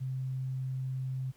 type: tone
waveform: sine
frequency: 130.81 Hz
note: C3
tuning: in tune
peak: -32 dBFS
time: 0-1.32 s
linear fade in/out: 20 ms
effects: pink hiss -65 dBFS RMS until 1.36 s